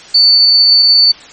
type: tone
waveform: sine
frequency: 4500 Hz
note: C#8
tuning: 25 cents sharp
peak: -4 dBFS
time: 0.14-1.12 s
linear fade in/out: 10 ms
effects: white hiss -35 dBFS RMS until 1.32 s + MP3 32 kbps